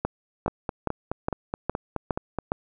two click trains, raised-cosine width 1 ms, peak -13 / -10 dBFS, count 10 / 7, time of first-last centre 0.48-2.387 / 0.05-2.519 s, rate 4.72 / 2.43 Hz, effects none

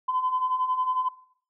sine beating tone pair, 1010 / 1021 Hz, B5 / C6, +39 / -43 cents, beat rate 11 Hz, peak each -30 / -23 dBFS, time 0.08-1.09 s, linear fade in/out 10 ms, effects noise-tail reverb RT60 0.6 s tail -21 dB re dry + tanh soft clip ceiling -16 dBFS

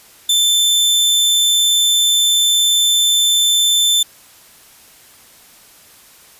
sawtooth tone, 3539 Hz, A7, 9 cents sharp, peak -8 dBFS, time 0.29-4.03 s, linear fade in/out 5 ms, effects white hiss -45 dBFS RMS until 6.39 s + resampled to 32000 Hz

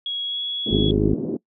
sine tone with pitch glide, 3322 to 3357 Hz, G#7 to G#7, 0 to +18 cents, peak -24 dBFS, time 0.06-0.91 s, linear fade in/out 2 ms, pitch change +18 cents, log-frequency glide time 0.24-0.41 s
pink band-pass noise, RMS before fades -26 dBFS, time 0.66-1.37 s, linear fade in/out 5 ms, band 200 to 370 Hz, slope 24 dB/octave
harmonic tone, 51.91 Hz, G#1, in tune, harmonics 1 / 2 / 3 / 4 / 5 / 6 / 7 / 8, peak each -25 / -25 / -25 / -25 / -25 / -25 / -25 / -25 dBFS, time 0.71-1.14 s, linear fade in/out 5 ms
effects noise-tail reverb RT60 0.1 s tail -22 dB re dry

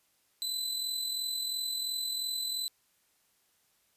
sawtooth tone with amplitude modulation, 4015 Hz, B7, 28 cents sharp, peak -27 dBFS, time 0.42-2.68 s, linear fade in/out 0 ms, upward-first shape sine, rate 42.9 Hz, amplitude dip 45%, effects white hiss -71 dBFS RMS until 3.96 s + resampled to 32000 Hz

